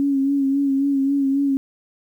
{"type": "tone with vibrato", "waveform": "sine", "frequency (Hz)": 276, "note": "C#4", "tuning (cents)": -7, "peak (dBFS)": -16, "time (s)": [0, 1.57], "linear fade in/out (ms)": 0, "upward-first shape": "sine", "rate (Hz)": 3.7, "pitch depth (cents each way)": 38, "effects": ["9-bit"]}